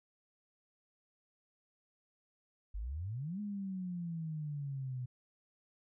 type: exponential two-way sweep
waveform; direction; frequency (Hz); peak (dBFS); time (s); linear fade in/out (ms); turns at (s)
sine; up then down; 46.22 to 210 to 123.8; -37; 2.74-5.06; 10; 3.4
effects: none